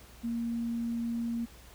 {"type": "tone", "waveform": "sine", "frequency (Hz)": 233.1, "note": "A#3", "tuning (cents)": 0, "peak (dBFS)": -30, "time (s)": [0.23, 1.46], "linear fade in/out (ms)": 20, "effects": ["added 60 Hz sine -53 dBFS peak until 1.74 s", "pink hiss -55 dBFS RMS until 1.74 s"]}